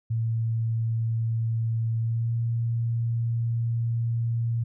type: tone with pitch glide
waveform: sine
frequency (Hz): 113.7 to 116.22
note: A#2 to A#2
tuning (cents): -43 to -5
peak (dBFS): -23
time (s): 0.1-4.64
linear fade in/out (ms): 10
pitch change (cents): +38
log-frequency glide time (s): 1.99-2.33
effects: none